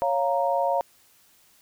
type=chord; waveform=sine; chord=Bb minor; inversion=first; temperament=equal; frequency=554.4 / 698.5 / 932.3 Hz; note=Db5 / F5 / Bb5; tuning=0 / 0 / 0 cents; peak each=-25 / -25 / -26 dBFS; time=0.02-0.81 s; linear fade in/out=0 ms; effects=white hiss -59 dBFS RMS until 1.61 s